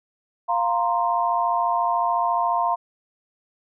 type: chord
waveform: sine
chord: F suspended fourth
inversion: none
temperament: equal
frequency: 698.5 / 932.3 / 1046.5 Hz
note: F5 / Bb5 / C6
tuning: 0 / 0 / 0 cents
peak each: -23 / -23 / -24 dBFS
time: 0.48-2.76 s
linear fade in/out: 20 ms
effects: none